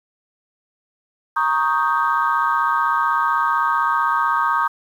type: chord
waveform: sine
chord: Eb dominant seventh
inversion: second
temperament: equal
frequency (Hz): 932.3 / 1108.7 / 1244.5 / 1568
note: Bb5 / Db6 / Eb6 / G6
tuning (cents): 0 / 0 / 0 / 0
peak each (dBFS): -21 / -21 / -20 / -23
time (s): 1.36-4.68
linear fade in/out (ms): 10
effects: tanh soft clip ceiling -6 dBFS + 8-bit